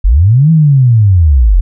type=linear two-way sweep; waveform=sine; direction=up then down; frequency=38.76 to 164.81 to 38.76 Hz; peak=-3 dBFS; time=0.04-1.61 s; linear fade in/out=10 ms; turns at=0.51 s; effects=none